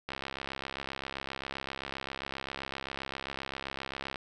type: click train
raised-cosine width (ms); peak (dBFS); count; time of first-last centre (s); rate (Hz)
0.3; -20; 276; 0.09-4.158; 67.6
effects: none